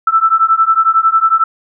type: beating tone pair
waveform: sine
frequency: 1318.5 / 1329.5 Hz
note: E6 / E6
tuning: 0 / +14 cents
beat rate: 11 Hz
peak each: -11 / -11 dBFS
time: 0.07-1.44 s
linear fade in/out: 5 ms
effects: none

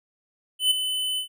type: tone with ADSR envelope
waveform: square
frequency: 3019 Hz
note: F#7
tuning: 34 cents sharp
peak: -16 dBFS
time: 0.59-1.28 s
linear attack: 120 ms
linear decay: 9 ms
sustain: -9 dB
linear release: 100 ms
effects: none

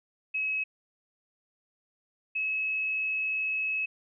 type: tone pair in turn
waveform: sine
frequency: 2564 / 2577 Hz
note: E7 / E7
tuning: -49 / -40 cents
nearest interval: unison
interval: 9 cents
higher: second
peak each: -27 dBFS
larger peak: neither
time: 0.34-0.64 / 2.35-3.86 s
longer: second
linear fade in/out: 10 ms
effects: none

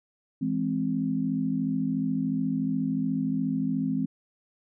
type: chord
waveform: sine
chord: E augmented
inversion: none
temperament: equal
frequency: 164.81 / 207.7 / 261.6 Hz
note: E3 / G#3 / B#3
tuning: 0 / 0 / 0 cents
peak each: -31 / -30 / -27 dBFS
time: 0.41-4.06 s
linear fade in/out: 10 ms
effects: none

